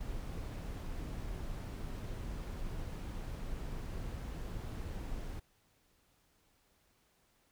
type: noise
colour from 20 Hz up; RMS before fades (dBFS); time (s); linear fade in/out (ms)
brown; -41; 0-5.4; 10
effects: pink hiss -72 dBFS RMS until 7.51 s